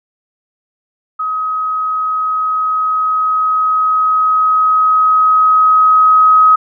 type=tone with level ramp; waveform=sine; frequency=1267 Hz; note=D#6; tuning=31 cents sharp; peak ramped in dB=-15 to -4 dBFS; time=1.19-6.56 s; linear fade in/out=10 ms; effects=none